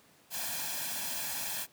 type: noise with comb filter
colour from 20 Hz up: white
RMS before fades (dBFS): -36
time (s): 0.3-1.67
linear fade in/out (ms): 50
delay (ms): 1.2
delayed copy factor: +0.65
effects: pink hiss -62 dBFS RMS until 1.72 s + high-pass 150 Hz 12 dB/octave